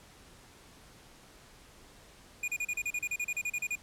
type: tone bursts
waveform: square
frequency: 2444 Hz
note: D#7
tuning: 32 cents flat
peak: -31 dBFS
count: 16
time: 2.43-3.755 s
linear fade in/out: 5 ms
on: 50 ms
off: 35 ms
effects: pink hiss -56 dBFS RMS until 3.82 s + low-pass 11000 Hz 12 dB/octave